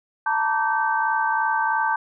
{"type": "tone cluster", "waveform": "sine", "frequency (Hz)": [888, 951, 1160, 1550], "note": ["A5", "A#5", "D6", "G6"], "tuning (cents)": [16, 34, -22, -20], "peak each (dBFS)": [-22, -28, -28, -24], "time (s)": [0.26, 1.96], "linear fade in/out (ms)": 5, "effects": []}